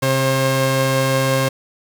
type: tone pair together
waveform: sawtooth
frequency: 132.5 / 535.7 Hz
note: C3 / C5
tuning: +22 / +41 cents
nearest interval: 2 octaves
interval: 2419 cents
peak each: -14 dBFS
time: 0.02-1.49 s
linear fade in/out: 10 ms
effects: 7-bit